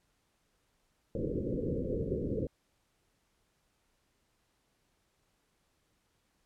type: low-pass noise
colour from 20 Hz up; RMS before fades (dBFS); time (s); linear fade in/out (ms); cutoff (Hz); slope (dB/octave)
white; -34; 1.15-2.47; 2; 530; 96
effects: pink hiss -75 dBFS RMS until 6.45 s + low-pass 12000 Hz 12 dB/octave

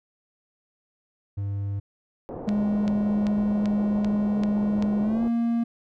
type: tone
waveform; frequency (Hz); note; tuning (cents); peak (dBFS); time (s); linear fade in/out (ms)
triangle; 100; G2; +35; -24; 1.37-1.8; 10
type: low-pass noise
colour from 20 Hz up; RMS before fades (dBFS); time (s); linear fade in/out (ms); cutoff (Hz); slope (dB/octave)
white; -36; 2.29-5.28; 0; 690; 24
type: tone with pitch glide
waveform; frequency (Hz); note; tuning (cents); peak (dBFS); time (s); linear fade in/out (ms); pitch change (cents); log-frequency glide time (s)
triangle; 207.7 to 233.1; G#3 to A#3; 0 to 0; -19; 2.47-5.64; 10; +200; 5.02-5.23
type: click train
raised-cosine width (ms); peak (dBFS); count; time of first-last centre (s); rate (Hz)
0.2; -19; 7; 2.49-4.825; 2.57
effects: none

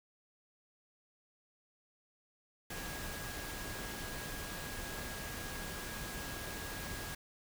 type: tone in noise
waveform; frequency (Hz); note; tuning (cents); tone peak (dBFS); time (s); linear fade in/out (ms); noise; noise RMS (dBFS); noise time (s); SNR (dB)
sine; 1645; G#6; -17; -49; 2.7-7.15; 5; pink; -43; 2.7-7.15; -9
effects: none

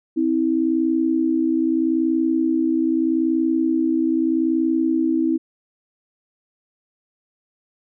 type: tone pair together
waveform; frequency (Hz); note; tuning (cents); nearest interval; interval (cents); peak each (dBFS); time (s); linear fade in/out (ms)
sine; 262.8 / 323.6; C4 / E4; +8 / -32; major third; 360; -21 / -18; 0.16-5.38; 20
effects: none

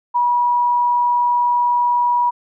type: tone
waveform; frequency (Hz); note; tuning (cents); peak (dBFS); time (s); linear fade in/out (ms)
sine; 968; B5; -35; -13; 0.14-2.31; 20
effects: none

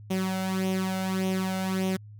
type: tone with flanger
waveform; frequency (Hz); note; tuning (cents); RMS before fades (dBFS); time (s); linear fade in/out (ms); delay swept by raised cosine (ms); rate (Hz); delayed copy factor
sawtooth; 188.6; F#3; +33; -28; 0.1-1.97; 10; 0.32 to 1.42; 1.7; +0.65
effects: added 105 Hz sine -43 dBFS peak until 2.19 s

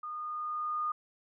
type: tone with level ramp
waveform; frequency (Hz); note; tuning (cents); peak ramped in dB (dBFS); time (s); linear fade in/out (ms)
sine; 1224; D#6; -29; -37 to -29; 0.03-0.92; 5
effects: none

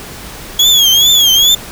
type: tone with vibrato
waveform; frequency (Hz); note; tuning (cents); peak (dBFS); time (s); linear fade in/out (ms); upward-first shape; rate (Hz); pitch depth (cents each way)
35% pulse; 3322; G#7; 0; -4; 0.59-1.55; 5; triangle; 2.4; 130
effects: pink hiss -29 dBFS RMS until 1.71 s

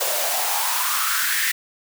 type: noise with high-pass filter sweep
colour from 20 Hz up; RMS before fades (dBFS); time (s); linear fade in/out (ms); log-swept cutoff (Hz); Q
white; -22; 0-1.52; 10; 530 to 1900; 4.8
effects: none

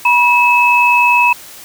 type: tone pair together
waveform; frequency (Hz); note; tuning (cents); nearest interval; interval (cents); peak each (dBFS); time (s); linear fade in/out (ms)
sine; 970 / 2590; B5 / E7; -31 / -31; octave + perfect fourth; 1700; -10; 0.05-1.33; 5
effects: white hiss -35 dBFS RMS until 1.64 s

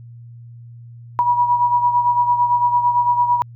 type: beating tone pair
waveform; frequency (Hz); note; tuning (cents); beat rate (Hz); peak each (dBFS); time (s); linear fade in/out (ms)
sine; 966 / 974.9; B5 / B5; -39 / -23; 8.9; -14 / -21; 1.19-3.42; 0
effects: added 118 Hz sine -36 dBFS peak until 3.55 s

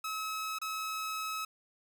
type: tone with dropouts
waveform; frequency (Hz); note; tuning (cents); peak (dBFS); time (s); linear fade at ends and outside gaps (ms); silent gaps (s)
sawtooth; 1287; E6; -42; -31; 0.04-1.45; 5; 0.587-0.615
effects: none

